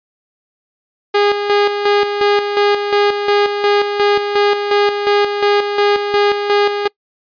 sawtooth tone with tremolo, 409.3 Hz, G#4, 25 cents flat, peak -6 dBFS, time 1.14-6.88 s, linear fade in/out 10 ms, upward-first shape square, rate 2.8 Hz, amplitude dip 55%, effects noise-tail reverb RT60 0.1 s tail -25 dB re dry + resampled to 11025 Hz

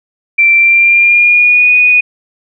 sine tone with pitch glide, 2349 to 2473 Hz, D7 to D#7, 0 to -11 cents, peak -4 dBFS, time 0.38-2.01 s, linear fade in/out 10 ms, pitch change +89 cents, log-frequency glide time 0.56-1.72 s, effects none

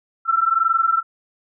sine tone pair together, 1330.3 / 1352 Hz, E6 / E6, +15 / +43 cents, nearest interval unison, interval 28 cents, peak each -18 dBFS, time 0.25-1.03 s, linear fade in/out 50 ms, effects none

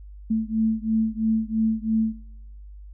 sine beating tone pair, 220 / 223 Hz, A3 / A3, 0 / +23 cents, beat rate 3 Hz, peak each -24 dBFS, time 0.3-2.13 s, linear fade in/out 10 ms, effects noise-tail reverb RT60 0.9 s tail -23 dB re dry + added 50 Hz sine -39 dBFS peak until 2.93 s

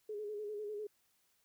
sine tone with vibrato, 419.6 Hz, G#4, 18 cents sharp, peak -39 dBFS, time 0.09-0.87 s, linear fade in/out 5 ms, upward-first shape square, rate 10 Hz, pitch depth 38 cents each way, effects white hiss -75 dBFS RMS until 1.44 s

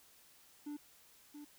triangle tone with echo, 293.7 Hz, D4, in tune, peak -39 dBFS, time 0.66-0.77 s, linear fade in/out 10 ms, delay 680 ms, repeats 1, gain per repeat -7 dB, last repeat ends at 1.45 s, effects white hiss -64 dBFS RMS until 1.58 s

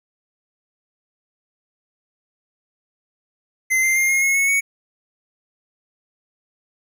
square tone with pitch steps, 2064 / 2090 / 2117 / 2144 / 2172 / 2199 / 2228 Hz, C7 / C7 / C7 / C7 / C#7 / C#7 / C#7, -24 / -2 / +20 / +42 / -36 / -14 / +8 cents, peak -16 dBFS, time 3.7-4.61 s, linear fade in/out 20 ms, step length 130 ms, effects none

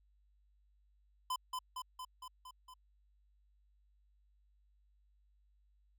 square tone with echo, 1017 Hz, C6, 50 cents flat, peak -35 dBFS, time 1.3-1.36 s, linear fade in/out 5 ms, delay 230 ms, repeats 6, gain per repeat -3 dB, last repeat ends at 2.74 s, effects added 50 Hz sine -68 dBFS peak until 5.98 s

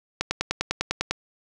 click train, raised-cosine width 0.2 ms, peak -6 dBFS, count 10, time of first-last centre 0.21-1.11 s, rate 10 Hz, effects none

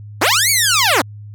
10% pulse linear two-way sweep, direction up then down, 220.6 to 2300 to 220.6 Hz, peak -3 dBFS, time 0.21-1.02 s, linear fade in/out 10 ms, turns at 0.5 s, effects added 104 Hz sine -31 dBFS peak until 1.34 s

